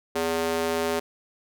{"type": "tone with high-pass filter", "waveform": "square", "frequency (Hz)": 82.41, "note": "E2", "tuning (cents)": 0, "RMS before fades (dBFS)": -26, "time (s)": [0.15, 1], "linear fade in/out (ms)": 10, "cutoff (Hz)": 400, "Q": 1.6, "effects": []}